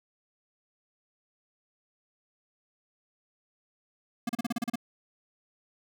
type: tone bursts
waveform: square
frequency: 235.7 Hz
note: A#3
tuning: 19 cents sharp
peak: -28 dBFS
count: 9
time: 4.27-4.757 s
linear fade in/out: 5 ms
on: 23 ms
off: 35 ms
effects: none